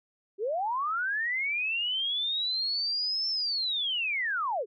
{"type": "linear two-way sweep", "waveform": "sine", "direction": "up then down", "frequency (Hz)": [370, 5370, 370], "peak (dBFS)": -27, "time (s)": [0.38, 4.66], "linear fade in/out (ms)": 50, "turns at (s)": 3.29, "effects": []}